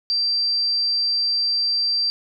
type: tone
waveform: sine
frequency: 4700 Hz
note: D8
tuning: 1 cent sharp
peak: -18 dBFS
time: 0.1-2.1 s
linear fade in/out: 0 ms
effects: none